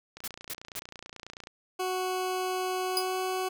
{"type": "click train", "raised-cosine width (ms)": 0.2, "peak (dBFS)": -25, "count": 39, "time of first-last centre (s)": [0.17, 1.471], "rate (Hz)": 29.2}
{"type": "noise bursts", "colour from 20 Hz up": "white", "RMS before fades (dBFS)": -36, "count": 3, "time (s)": [0.24, 0.794], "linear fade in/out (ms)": 2, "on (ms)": 38, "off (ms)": 220}
{"type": "tone with pitch glide", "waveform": "20% pulse", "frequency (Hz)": [370, 372.6], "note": ["F#4", "F#4"], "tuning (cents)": [0, 12], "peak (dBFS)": -24, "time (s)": [1.79, 3.49], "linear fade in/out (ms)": 10, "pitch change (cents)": 12, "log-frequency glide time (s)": [2.84, 3.19]}
{"type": "tone with exponential decay", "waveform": "sawtooth", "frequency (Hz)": 4923, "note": "D#8", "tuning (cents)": -19, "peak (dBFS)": -19, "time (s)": [2.97, 3.08], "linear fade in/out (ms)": 1, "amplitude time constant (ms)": 22}
{"effects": []}